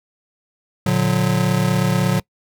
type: chord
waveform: square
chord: Bb augmented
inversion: none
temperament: just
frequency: 116.54 / 145.68 / 182.1 Hz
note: Bb2 / D3 / F#3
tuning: 0 / -14 / -27 cents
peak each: -22 / -21 / -19 dBFS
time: 0.86-2.2 s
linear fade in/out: 5 ms
effects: noise-tail reverb RT60 0.1 s tail -24 dB re dry

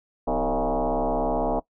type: tone with frequency modulation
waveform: sine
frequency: 110 Hz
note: A2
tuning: in tune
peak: -21 dBFS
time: 0.27-1.6 s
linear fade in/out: 10 ms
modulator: 142 Hz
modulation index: 5.6
effects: noise-tail reverb RT60 0.1 s tail -20 dB re dry

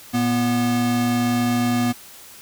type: tone pair together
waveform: square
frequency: 114.5 / 242.6 Hz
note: A#2 / B3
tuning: -31 / -31 cents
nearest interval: octave + minor second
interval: 1300 cents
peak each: -27 / -19 dBFS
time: 0.13-1.93 s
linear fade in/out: 20 ms
effects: white hiss -43 dBFS RMS until 2.41 s

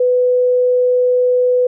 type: tone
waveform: sine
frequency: 498.1 Hz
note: B4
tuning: 15 cents sharp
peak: -10 dBFS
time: 0-1.67 s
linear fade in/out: 5 ms
effects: none

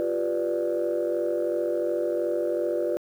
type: chord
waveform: sine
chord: G dominant seventh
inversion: third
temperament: equal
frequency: 349.2 / 392 / 493.9 / 587.3 Hz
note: F4 / G4 / B4 / D5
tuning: 0 / 0 / 0 / 0 cents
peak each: -27 / -33 / -28 / -27 dBFS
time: 0-2.97 s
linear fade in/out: 0 ms
effects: tanh soft clip ceiling -17 dBFS + 9-bit

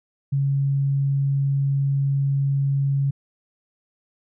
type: tone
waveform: sine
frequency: 138.59 Hz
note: C#3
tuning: in tune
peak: -18 dBFS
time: 0.32-3.11 s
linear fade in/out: 10 ms
effects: none

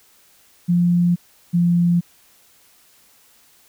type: tone pair in turn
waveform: sine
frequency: 174.61 / 173.2 Hz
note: F3 / F3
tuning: 0 / -14 cents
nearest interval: unison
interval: 14 cents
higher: first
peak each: -13 dBFS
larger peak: neither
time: 0.68-1.16 / 1.53-2.01 s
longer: neither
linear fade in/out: 20 ms
effects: white hiss -54 dBFS RMS until 3.68 s

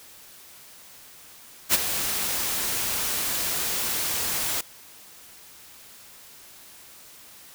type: noise with ADSR envelope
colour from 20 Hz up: white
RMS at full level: -17 dBFS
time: 1.69-4.61 s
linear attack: 51 ms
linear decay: 25 ms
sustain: -10 dB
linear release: 4 ms
effects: white hiss -48 dBFS RMS until 7.54 s

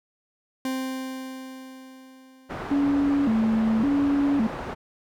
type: tone with exponential decay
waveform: 40% pulse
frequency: 261.6 Hz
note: C4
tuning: in tune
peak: -24 dBFS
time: 0.65-3.41 s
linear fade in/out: 2 ms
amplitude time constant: 600 ms
type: low-pass noise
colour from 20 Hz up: white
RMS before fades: -34 dBFS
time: 2.49-4.75 s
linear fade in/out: 20 ms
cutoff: 960 Hz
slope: 12 dB/octave
type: tone with vibrato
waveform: sine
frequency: 250.5 Hz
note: B3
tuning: 25 cents sharp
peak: -19 dBFS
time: 2.71-4.47 s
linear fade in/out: 5 ms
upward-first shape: square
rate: 0.89 Hz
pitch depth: 210 cents each way
effects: none

